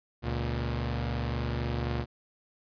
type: tone pair together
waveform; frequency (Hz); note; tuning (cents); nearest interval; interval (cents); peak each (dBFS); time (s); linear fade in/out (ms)
sawtooth; 71.2 / 118.47; C#2 / A#2; +47 / +28; major sixth; 881; -28; 0.22-2.06; 50
effects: resampled to 11025 Hz